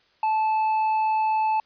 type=tone with hard clipping; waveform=triangle; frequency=872 Hz; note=A5; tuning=16 cents flat; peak=-21 dBFS; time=0.23-1.6 s; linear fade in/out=2 ms; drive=7 dB; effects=white hiss -62 dBFS RMS until 1.65 s + resampled to 11025 Hz